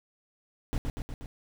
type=noise with echo; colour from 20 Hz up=brown; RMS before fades=-28 dBFS; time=0.73-0.78 s; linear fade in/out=0 ms; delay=120 ms; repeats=4; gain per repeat=-3 dB; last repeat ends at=1.26 s; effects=none